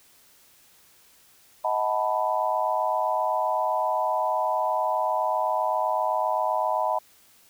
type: chord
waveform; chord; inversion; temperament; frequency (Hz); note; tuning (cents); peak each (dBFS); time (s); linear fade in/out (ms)
sine; B dominant seventh; first; equal with one note detuned; 632.4 / 740 / 880 / 987.8; D#5 / F#5 / A5 / B5; +28 / 0 / 0 / 0; -27 / -29 / -28 / -27; 1.64-6.99; 10
effects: white hiss -57 dBFS RMS until 7.49 s